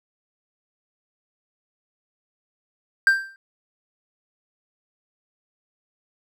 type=tone with exponential decay; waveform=triangle; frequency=1576 Hz; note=G6; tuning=9 cents sharp; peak=-8 dBFS; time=3.07-3.36 s; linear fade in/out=1 ms; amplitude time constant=62 ms; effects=none